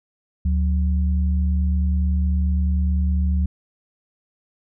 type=tone pair together; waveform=sine; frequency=72.97 / 182.4 Hz; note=D2 / F#3; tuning=-11 / -24 cents; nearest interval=octave + major third; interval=1587 cents; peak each=-17 / -26 dBFS; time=0.45-3.46 s; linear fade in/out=5 ms; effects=none